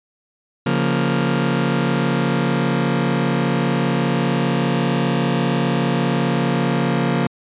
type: chord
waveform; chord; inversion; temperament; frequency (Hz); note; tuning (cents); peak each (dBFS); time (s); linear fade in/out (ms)
sawtooth; Bb minor; first; just; 139.85 / 174.81 / 233.1; Db3 / F3 / Bb3; +16 / +2 / 0; -17; 0.66-7.27; 5
effects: resampled to 8000 Hz